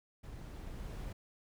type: noise with level ramp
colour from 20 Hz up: brown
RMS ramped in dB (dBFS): -48 to -42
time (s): 0.23-1.13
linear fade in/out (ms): 10
effects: none